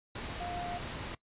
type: tone in noise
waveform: sine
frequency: 706 Hz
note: F5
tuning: 19 cents sharp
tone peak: -37 dBFS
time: 0.4-0.78 s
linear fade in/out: 5 ms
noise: pink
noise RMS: -40 dBFS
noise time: 0.15-1.15 s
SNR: 0 dB
effects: noise-tail reverb RT60 0.1 s tail -20 dB re dry + resampled to 8000 Hz